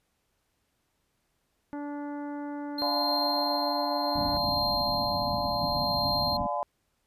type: harmonic tone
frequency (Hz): 290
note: D4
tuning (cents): -22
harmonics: 1 / 2 / 3 / 4 / 5 / 6 / 7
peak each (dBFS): -34 / -43 / -42 / -53 / -50 / -58 / -60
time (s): 1.73-4.37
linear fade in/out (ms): 0
type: tone with tremolo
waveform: triangle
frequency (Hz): 4186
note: C8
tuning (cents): 0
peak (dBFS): -26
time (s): 2.78-6.37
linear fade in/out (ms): 5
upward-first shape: triangle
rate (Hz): 0.67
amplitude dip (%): 60
type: chord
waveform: sine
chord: D diminished seventh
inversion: none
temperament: just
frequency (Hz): 587.3 / 704.8 / 845.8 / 1014.9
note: D5 / F5 / Ab5 / Cb6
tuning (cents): 0 / +16 / +31 / +47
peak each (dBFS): -33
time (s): 2.82-6.63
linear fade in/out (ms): 0
type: low-pass noise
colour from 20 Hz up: white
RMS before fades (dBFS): -36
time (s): 4.15-6.47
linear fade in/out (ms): 5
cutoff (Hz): 290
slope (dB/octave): 96
effects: pink hiss -75 dBFS RMS until 7.06 s + resampled to 32000 Hz